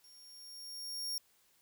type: tone with level ramp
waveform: sawtooth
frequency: 5550 Hz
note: F8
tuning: 12 cents flat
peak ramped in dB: -55 to -32 dBFS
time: 0.04-1.18 s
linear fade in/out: 2 ms
effects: white hiss -70 dBFS RMS until 1.61 s